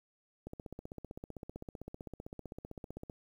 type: click train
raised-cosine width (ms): 2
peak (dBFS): -30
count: 42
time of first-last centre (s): 0.47-3.098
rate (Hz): 15.6
effects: 10-bit